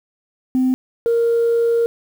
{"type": "tone pair in turn", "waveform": "sine", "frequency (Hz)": [257.1, 465.6], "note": ["C4", "A#4"], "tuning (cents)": [-30, -2], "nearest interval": "minor seventh", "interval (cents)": 1028, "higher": "second", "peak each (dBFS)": -12, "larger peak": "neither", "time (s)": [[0.55, 0.74], [1.06, 1.86]], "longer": "second", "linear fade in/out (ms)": 0, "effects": ["tanh soft clip ceiling -10 dBFS", "7-bit"]}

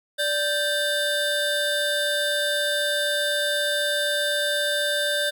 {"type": "tone cluster", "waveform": "square", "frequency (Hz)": [585, 1568, 3612], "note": ["D5", "G6", "A7"], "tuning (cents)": [-7, 0, 45], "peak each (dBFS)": -27, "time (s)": [0.18, 5.31], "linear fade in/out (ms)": 20, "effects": []}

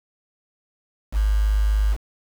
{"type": "tone with quantisation", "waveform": "sine", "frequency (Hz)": 51.91, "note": "G#1", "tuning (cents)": 0, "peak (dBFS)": -16, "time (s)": [1.12, 1.97], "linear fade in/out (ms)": 50, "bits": 6, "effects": []}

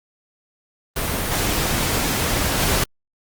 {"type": "noise with level steps", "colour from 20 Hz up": "pink", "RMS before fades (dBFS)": [-23, -21, -19], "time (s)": [0.96, 2.84], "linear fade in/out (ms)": 5, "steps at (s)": [1.31, 2.59], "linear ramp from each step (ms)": 20, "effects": ["Opus 32 kbps"]}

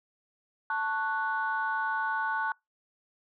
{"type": "chord", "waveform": "sine", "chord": "F# minor", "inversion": "first", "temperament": "equal with one note detuned", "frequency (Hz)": [884.1, 1108.7, 1480], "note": ["A5", "C#6", "F#6"], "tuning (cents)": [8, 0, 0], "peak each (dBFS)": [-31, -34, -30], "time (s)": [0.7, 2.52], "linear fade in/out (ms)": 2, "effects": ["noise-tail reverb RT60 0.2 s tail -26 dB re dry", "tanh soft clip ceiling -19 dBFS"]}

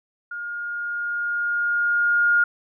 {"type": "tone with level ramp", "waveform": "sine", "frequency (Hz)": 1421, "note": "F6", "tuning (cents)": 30, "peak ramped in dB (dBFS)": [-29, -14], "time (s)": [0.31, 2.44], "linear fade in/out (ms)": 5, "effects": []}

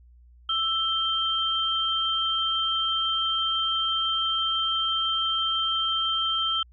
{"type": "tone pair together", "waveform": "sine", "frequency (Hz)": [1323, 3147], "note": ["E6", "G7"], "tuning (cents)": [6, 6], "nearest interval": "octave + minor third", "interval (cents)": 1500, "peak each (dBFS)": [-28, -24], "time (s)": [0.49, 6.63], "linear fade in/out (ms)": 5, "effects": ["added 60 Hz sine -50 dBFS peak until 6.72 s"]}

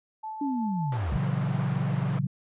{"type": "tone with tremolo", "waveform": "sine", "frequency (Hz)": 872, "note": "A5", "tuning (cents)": -16, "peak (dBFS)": -32, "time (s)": [0.23, 0.97], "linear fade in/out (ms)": 10, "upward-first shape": "triangle", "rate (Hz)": 5.4, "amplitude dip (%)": 35}
{"type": "linear sweep", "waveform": "sine", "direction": "down", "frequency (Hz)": [292.8, 51.91], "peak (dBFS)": -26, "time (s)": [0.41, 1.17], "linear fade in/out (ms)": 5}
{"type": "band-pass noise", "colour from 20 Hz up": "white", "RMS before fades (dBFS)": -40, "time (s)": [0.92, 2.19], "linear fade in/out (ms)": 2, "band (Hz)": [230, 1100], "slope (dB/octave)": 12}
{"type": "chord", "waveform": "sine", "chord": "F# dominant seventh", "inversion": "first", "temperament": "just", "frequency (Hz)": [115.62, 138.75, 166.5, 185], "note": ["A#2", "C#3", "E3", "F#3"], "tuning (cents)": [-14, 2, 18, 0], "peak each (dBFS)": [-32, -27, -33, -32], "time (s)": [1.12, 2.27], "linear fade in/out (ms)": 5}
{"effects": ["resampled to 8000 Hz"]}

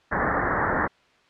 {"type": "low-pass noise", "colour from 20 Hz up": "white", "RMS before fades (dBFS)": -24, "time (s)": [0.11, 0.88], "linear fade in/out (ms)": 20, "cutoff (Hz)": 1900, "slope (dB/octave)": 96, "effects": ["white hiss -59 dBFS RMS until 1.29 s", "low-pass 3000 Hz 12 dB/octave"]}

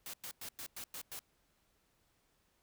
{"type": "noise bursts", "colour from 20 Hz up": "white", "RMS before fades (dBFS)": -45, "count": 7, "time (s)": [0.06, 1.192], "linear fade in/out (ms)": 2, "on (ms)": 76, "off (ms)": 100, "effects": ["pink hiss -75 dBFS RMS until 2.62 s"]}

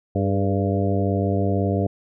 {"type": "harmonic tone with a mistuned harmonic", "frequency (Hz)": 98.1, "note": "G2", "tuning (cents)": 2, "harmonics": [1, 2, 3, 4, 5, 6, 7], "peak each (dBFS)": [-22, -25, -27, -28, -29, -30, -30], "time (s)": [0.15, 1.87], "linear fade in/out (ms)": 5, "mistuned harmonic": 4, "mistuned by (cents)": 53, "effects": []}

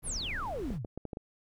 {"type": "noise", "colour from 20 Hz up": "brown", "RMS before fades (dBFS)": -40, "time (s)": [0.02, 0.79], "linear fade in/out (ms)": 50}
{"type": "exponential sweep", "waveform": "sine", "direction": "down", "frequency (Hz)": [11860, 92.5], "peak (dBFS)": -34, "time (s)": [0.03, 0.86], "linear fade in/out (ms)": 50}
{"type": "clicks", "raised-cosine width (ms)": 2, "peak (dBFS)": -25, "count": 6, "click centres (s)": [0.705, 0.848, 0.976, 1.053, 1.132, 1.171]}
{"effects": []}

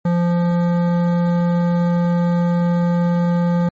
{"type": "tone with hard clipping", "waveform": "sine", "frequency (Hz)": 173.4, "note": "F3", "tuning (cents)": -12, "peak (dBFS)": -16, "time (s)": [0.05, 3.69], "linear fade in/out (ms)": 5, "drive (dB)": 14, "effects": ["MP3 32 kbps"]}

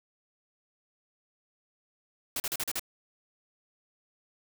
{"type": "noise bursts", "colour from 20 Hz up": "white", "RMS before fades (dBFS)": -32, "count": 6, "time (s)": [2.36, 2.795], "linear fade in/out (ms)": 2, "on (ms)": 40, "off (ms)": 39, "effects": []}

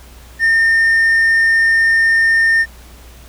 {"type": "tone with hard clipping", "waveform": "sine", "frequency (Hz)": 1816, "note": "A#6", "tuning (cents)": -46, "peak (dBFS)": -10, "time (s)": [0.39, 2.66], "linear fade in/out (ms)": 50, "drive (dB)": 2, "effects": ["added 60 Hz sine -38 dBFS peak until 3.28 s", "pink hiss -43 dBFS RMS until 3.28 s"]}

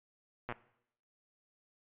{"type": "slowing click train", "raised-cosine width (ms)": 0.5, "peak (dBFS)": -24, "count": 5, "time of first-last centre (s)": [0.49, 0.523], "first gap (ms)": 8, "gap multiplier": 1.03, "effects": ["noise-tail reverb RT60 0.7 s tail -18 dB re dry", "resampled to 8000 Hz"]}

